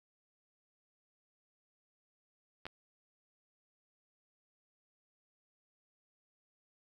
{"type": "clicks", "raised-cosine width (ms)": 0.3, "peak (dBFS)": -27, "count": 2, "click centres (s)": [2.655, 2.666], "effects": ["9-bit"]}